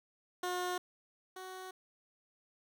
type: tone pair in turn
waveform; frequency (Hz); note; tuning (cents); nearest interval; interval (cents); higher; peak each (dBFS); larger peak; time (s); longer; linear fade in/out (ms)
15% pulse; 360 / 373.1; F#4 / F#4; -47 / +14; minor second; 61; second; -28 / -38; first; 0.43-0.78 / 1.36-1.71; neither; 5
effects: none